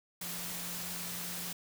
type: tone in noise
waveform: sine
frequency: 175.8 Hz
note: F3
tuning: 12 cents sharp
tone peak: -47 dBFS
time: 0.21-1.53 s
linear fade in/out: 5 ms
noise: white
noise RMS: -40 dBFS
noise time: 0.21-1.53 s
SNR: -10 dB
effects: none